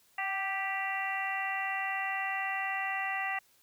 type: harmonic tone with a mistuned harmonic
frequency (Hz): 392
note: G4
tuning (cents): 0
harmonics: 2 / 3 / 4 / 5 / 6 / 7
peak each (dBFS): -36 / -41 / -45 / -34 / -45 / -39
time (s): 0.18-3.39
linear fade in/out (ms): 5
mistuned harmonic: 2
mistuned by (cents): -32
effects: white hiss -66 dBFS RMS until 3.62 s